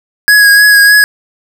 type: tone with vibrato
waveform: square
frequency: 1661.2 Hz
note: G#6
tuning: in tune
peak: -3 dBFS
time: 0.28-1.04 s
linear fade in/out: 0 ms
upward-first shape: triangle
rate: 3.3 Hz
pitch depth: 27 cents each way
effects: none